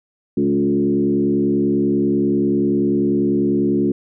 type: tone with frequency modulation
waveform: sine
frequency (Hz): 283.2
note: C#4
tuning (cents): +37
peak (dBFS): -14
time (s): 0.37-3.92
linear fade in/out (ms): 5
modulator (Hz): 70.2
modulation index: 1.4
effects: none